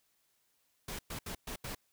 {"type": "noise bursts at uneven times", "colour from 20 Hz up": "pink", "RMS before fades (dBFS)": -41, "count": 5, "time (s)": [[0.88, 0.99], [1.1, 1.19], [1.26, 1.35], [1.47, 1.56], [1.64, 1.75]], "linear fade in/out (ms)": 5, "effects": ["white hiss -75 dBFS RMS until 1.92 s"]}